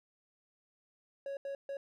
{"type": "tone bursts at uneven times", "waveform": "triangle", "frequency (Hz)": 554, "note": "C#5", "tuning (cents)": -1, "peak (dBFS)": -35, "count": 3, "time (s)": [[1.26, 1.37], [1.45, 1.55], [1.69, 1.77]], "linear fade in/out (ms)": 2, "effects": []}